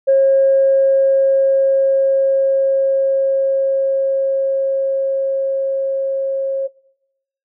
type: tone with level ramp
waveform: sine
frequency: 541 Hz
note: C#5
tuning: 42 cents flat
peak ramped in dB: -7 to -16 dBFS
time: 0.07-6.68 s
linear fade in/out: 20 ms
effects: noise-tail reverb RT60 0.9 s tail -23 dB re dry + tanh soft clip ceiling -4 dBFS